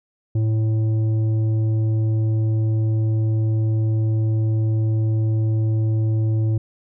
triangle tone with tanh clipping, 110 Hz, A2, in tune, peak -18 dBFS, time 0.35-6.58 s, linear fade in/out 5 ms, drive 12 dB, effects none

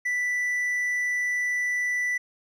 triangle tone, 1975.5 Hz, B6, in tune, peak -22 dBFS, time 0.05-2.18 s, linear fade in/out 10 ms, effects resampled to 32000 Hz

